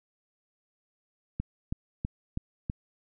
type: click train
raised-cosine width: 5 ms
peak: -18 dBFS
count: 5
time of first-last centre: 1.4-2.699 s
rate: 3.08 Hz
effects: none